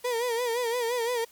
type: tone with vibrato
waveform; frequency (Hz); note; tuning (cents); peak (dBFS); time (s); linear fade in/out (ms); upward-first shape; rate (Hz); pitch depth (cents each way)
35% pulse; 476.3; A#4; +37; -24; 0.04-1.25; 10; sine; 5.8; 86
effects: white hiss -56 dBFS RMS until 1.31 s + MP3 96 kbps